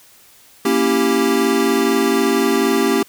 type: chord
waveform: square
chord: A# diminished seventh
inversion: none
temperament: equal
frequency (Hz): 233.1 / 277.2 / 329.6 / 392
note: A#3 / C#4 / E4 / G4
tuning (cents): 0 / 0 / 0 / 0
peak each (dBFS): -21 / -20 / -23 / -18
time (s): 0.65-3.03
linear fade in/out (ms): 5
effects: white hiss -48 dBFS RMS until 3.08 s